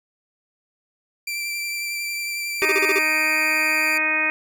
sawtooth tone with vibrato, 2349 Hz, D7, in tune, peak -22 dBFS, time 1.27-3.98 s, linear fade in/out 5 ms, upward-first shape triangle, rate 11 Hz, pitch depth 19 cents each way
square tone bursts, 391.9 Hz, G4, in tune, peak -20 dBFS, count 6, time 2.62-2.989 s, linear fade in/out 5 ms, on 34 ms, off 33 ms
harmonic tone, 311.1 Hz, D#4, in tune, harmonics 1 / 2 / 3 / 4 / 5 / 6 / 7 / 8, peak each -33 / -33 / -33 / -32 / -30 / -25 / -27 / -21 dBFS, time 2.62-4.3 s, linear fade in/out 0 ms
effects none

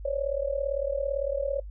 sine tone with amplitude modulation, 557 Hz, C#5, 8 cents sharp, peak -22 dBFS, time 0.05-1.6 s, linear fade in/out 5 ms, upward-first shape sine, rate 37.8 Hz, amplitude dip 85%, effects noise-tail reverb RT60 0.1 s tail -21 dB re dry + added 50 Hz sine -37 dBFS peak until 1.7 s

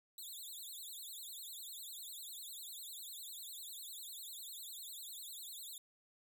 10% pulse tone with vibrato, 3800 Hz, A#7, 33 cents sharp, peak -40 dBFS, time 0.18-5.78 s, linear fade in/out 2 ms, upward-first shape triangle, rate 10 Hz, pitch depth 250 cents each way, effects none

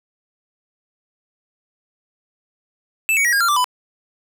square tone with pitch steps, 2637 / 2243 / 1908.2 / 1623.3 / 1380.9 / 1174.6 / 999.2 Hz, E7 / C#7 / A#6 / G#6 / F6 / D6 / B5, 0 / +20 / +40 / -40 / -20 / 0 / +20 cents, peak -15 dBFS, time 3.09-3.643 s, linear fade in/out 0 ms, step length 79 ms, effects none

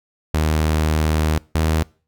sawtooth tone pair in turn, 77.78 / 79.14 Hz, D#2 / D#2, 0 / +30 cents, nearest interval unison, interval 30 cents, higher second, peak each -12 dBFS, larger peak neither, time 0.34-1.38 / 1.55-1.83 s, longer first, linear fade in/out 0 ms, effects noise-tail reverb RT60 0.4 s tail -24 dB re dry

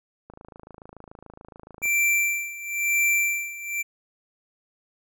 click train, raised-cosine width 1 ms, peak -29 dBFS, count 43, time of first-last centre 0.3-1.856 s, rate 27 Hz
square tone with tremolo, 2349 Hz, D7, in tune, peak -19 dBFS, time 1.82-3.83 s, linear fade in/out 20 ms, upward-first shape sine, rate 1 Hz, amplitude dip 85%
effects none

